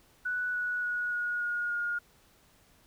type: tone with pitch steps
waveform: sine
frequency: 1480 / 1468.9 / 1457.9 / 1447 / 1436.2 / 1425.5 Hz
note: F#6 / F#6 / F#6 / F#6 / F6 / F6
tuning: 0 / -13 / -26 / -39 / +48 / +35 cents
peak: -29 dBFS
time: 0.25-1.99 s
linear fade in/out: 10 ms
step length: 290 ms
effects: pink hiss -63 dBFS RMS until 2.86 s